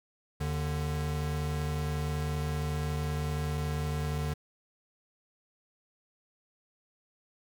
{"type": "tone pair together", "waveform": "square", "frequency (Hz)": [78.1, 148.8], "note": ["D#2", "D3"], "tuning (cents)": [7, 23], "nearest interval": "major seventh", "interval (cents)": 1116, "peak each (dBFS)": [-34, -33], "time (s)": [0.4, 4.34], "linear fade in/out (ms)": 10, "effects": []}